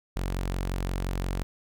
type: tone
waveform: sawtooth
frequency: 45.72 Hz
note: F#1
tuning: 20 cents flat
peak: -24 dBFS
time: 0.16-1.43 s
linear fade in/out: 0 ms
effects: none